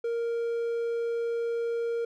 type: tone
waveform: triangle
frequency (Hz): 466.2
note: A#4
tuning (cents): 0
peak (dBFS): -25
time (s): 0.04-2.05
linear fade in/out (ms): 5
effects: none